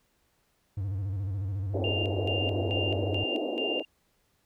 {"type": "tone with vibrato", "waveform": "triangle", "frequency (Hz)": 97.4, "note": "G2", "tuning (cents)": -11, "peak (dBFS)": -27, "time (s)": [0.77, 3.24], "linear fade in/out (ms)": 5, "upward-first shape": "square", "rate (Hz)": 14, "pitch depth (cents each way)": 82}
{"type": "band-pass noise", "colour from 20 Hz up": "pink", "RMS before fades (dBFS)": -32, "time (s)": [1.73, 3.83], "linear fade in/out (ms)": 20, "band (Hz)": [270, 710], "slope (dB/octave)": 48}
{"type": "tone with tremolo", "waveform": "sine", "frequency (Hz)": 2794, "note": "F7", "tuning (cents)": 0, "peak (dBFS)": -30, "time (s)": [1.84, 3.85], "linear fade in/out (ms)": 2, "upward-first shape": "square", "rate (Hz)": 2.3, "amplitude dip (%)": 75}
{"effects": ["pink hiss -71 dBFS RMS until 4.45 s"]}